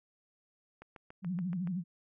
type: click train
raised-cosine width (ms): 0.5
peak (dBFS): -34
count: 7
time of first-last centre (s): 0.82-1.673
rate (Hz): 7.03
type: tone with vibrato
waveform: sine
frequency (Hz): 178.8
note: F3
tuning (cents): +41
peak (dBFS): -32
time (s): 1.22-1.84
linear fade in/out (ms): 50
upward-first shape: sine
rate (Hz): 13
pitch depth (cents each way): 130
effects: none